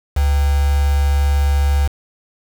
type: tone with quantisation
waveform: sine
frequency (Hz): 71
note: C#2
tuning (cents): +42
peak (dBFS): -12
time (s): 0.16-1.88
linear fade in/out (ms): 10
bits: 4
effects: none